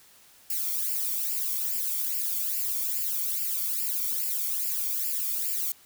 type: noise with flanger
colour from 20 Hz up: violet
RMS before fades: -29 dBFS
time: 0.5-5.72 s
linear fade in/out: 2 ms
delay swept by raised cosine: 0.4 to 0.91 ms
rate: 2.4 Hz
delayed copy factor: +0.85
effects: white hiss -56 dBFS RMS until 5.85 s